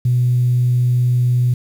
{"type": "tone", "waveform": "sine", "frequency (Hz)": 123.47, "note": "B2", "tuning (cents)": 0, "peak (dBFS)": -11, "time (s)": [0.05, 1.54], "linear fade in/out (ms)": 5, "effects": ["tanh soft clip ceiling -7 dBFS", "7-bit"]}